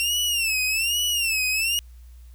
sawtooth tone with vibrato, 2719 Hz, F7, 47 cents flat, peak -18 dBFS, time 0-1.79 s, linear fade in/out 0 ms, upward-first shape sine, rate 1.2 Hz, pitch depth 140 cents each way, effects added 60 Hz sine -42 dBFS peak until 2.34 s + white hiss -62 dBFS RMS until 2.34 s

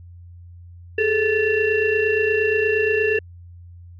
sine tone cluster, 409 / 437.5 / 1745 / 2723 Hz, G#4 / A4 / A6 / F7, -26 / -10 / -15 / -44 cents, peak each -23 / -19 / -23 / -24 dBFS, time 0.98-3.19 s, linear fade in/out 5 ms, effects tanh soft clip ceiling -7 dBFS + added 87 Hz sine -39 dBFS peak until 3.99 s

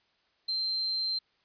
sine tone, 4135 Hz, C8, 21 cents flat, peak -28 dBFS, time 0.48-1.19 s, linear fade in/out 10 ms, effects white hiss -70 dBFS RMS until 1.44 s + resampled to 11025 Hz

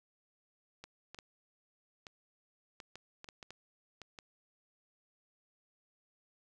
clicks, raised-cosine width 0.2 ms, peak -30 dBFS, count 12, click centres 0.84 / 1.146 / 1.188 / 2.068 / 2.802 / 2.956 / 3.244 / 3.288 / 3.428 / 3.506 / 4.017 / 4.188 s, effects 12-bit

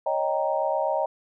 sine chord, Eb dominant seventh, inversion third, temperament equal, 554.4 / 622.3 / 784 / 932.3 Hz, Db5 / Eb5 / G5 / Bb5, 0 / 0 / 0 / 0 cents, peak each -28 / -26 / -29 / -29 dBFS, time 0.06-1.06 s, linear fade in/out 5 ms, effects none

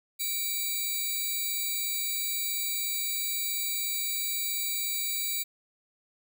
5% pulse tone pair together, 2317 / 3894 Hz, D7 / B7, -24 / -25 cents, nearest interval major sixth, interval 899 cents, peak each -23 dBFS, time 0.19-5.44 s, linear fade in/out 20 ms, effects none

